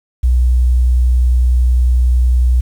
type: tone with vibrato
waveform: sine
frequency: 61.74 Hz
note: B1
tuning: in tune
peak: -8 dBFS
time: 0.23-2.61 s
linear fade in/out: 10 ms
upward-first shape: sine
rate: 11 Hz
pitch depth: 8 cents each way
effects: 7-bit